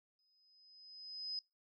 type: tone with exponential growth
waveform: sine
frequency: 5040 Hz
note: D#8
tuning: 21 cents sharp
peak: -37 dBFS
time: 0.19-1.39 s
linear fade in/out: 1 ms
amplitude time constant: 260 ms
effects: noise-tail reverb RT60 0.2 s tail -21 dB re dry